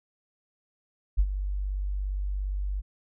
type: tone with ADSR envelope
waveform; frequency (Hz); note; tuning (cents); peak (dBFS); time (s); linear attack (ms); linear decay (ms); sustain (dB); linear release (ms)
sine; 48.64; G1; -13; -16; 1.17-2.82; 25; 58; -11; 29
effects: none